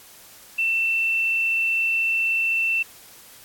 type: tone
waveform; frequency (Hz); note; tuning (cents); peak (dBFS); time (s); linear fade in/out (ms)
sine; 2681; E7; +29; -19; 0.58-2.83; 10
effects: white hiss -47 dBFS RMS until 3.44 s + AAC 64 kbps